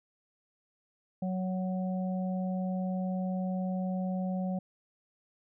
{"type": "harmonic tone", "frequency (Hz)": 185.6, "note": "F#3", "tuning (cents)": 6, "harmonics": [1, 3, 4], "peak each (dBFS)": [-30, -40, -42], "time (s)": [1.22, 4.59], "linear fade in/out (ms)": 5, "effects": []}